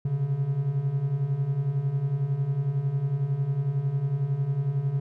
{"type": "beating tone pair", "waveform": "triangle", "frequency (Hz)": [130.81, 141.81], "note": ["C3", "C#3"], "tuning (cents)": [0, 40], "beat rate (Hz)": 11, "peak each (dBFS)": [-28, -23], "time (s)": [0.05, 5], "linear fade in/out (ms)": 5, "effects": []}